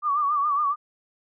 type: tone with vibrato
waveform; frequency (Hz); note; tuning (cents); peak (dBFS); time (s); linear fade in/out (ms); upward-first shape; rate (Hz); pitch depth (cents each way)
sine; 1165; D6; -14; -20; 0.02-0.76; 50; sine; 7.2; 80
effects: none